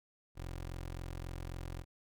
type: tone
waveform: 20% pulse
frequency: 43.71 Hz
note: F1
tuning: 2 cents sharp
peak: -36 dBFS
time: 0.35-1.85 s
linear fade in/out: 50 ms
effects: none